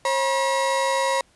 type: tone pair together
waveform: 35% pulse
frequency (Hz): 539 / 961.2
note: C#5 / B5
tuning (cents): -49 / -47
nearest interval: minor seventh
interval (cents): 1002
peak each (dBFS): -21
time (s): 0.05-1.21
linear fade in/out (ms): 2
effects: pink hiss -59 dBFS RMS until 1.35 s + resampled to 24000 Hz